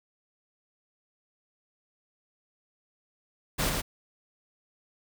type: noise with echo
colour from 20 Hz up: pink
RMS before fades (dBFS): -27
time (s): 3.58-3.71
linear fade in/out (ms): 20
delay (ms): 110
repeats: 1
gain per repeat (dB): -3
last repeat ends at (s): 3.82
effects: none